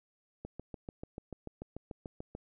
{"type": "click train", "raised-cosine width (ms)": 2, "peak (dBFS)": -28, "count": 14, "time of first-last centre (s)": [0.45, 2.351], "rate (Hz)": 6.84, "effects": []}